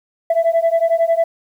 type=beating tone pair; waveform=sine; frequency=659.3 / 670.3 Hz; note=E5 / E5; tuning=0 / +29 cents; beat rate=11 Hz; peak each=-14 dBFS; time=0.3-1.24 s; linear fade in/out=5 ms; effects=tanh soft clip ceiling -9 dBFS + 8-bit